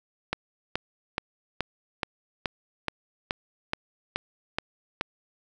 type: click train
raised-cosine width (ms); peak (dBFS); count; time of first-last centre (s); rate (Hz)
0.3; -10; 12; 0.33-5.011; 2.35
effects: none